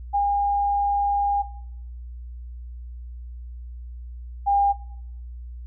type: tone pair in turn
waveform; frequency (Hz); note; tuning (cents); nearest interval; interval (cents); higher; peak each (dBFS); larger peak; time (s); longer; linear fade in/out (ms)
sine; 810 / 803.9; G#5 / G5; -43 / +43; unison; 14; first; -18 / -17; second; 0.13-1.43 / 4.46-4.73; first; 20
effects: noise-tail reverb RT60 0.7 s tail -17 dB re dry + added 60 Hz sine -34 dBFS peak until 5.66 s